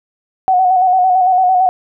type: tone with vibrato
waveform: sine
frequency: 740 Hz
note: F#5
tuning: in tune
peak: -8 dBFS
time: 0.48-1.69 s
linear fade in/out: 0 ms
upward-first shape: square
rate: 8.9 Hz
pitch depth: 36 cents each way
effects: none